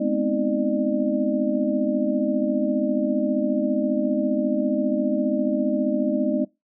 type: tone cluster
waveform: sine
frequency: 210.5 / 248.5 / 263.3 / 314.1 / 600 Hz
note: G#3 / B3 / C4 / D#4 / D5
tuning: +24 / +11 / +11 / +16 / +37 cents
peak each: -26 dBFS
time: 0-6.45 s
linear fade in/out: 10 ms
effects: noise-tail reverb RT60 0.2 s tail -21 dB re dry